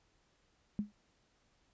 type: tone with exponential decay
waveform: sine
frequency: 207.7 Hz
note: G#3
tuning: in tune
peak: -28 dBFS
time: 0.79-0.92 s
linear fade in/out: 0 ms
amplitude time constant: 28 ms
effects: pink hiss -73 dBFS RMS until 1.73 s + resampled to 16000 Hz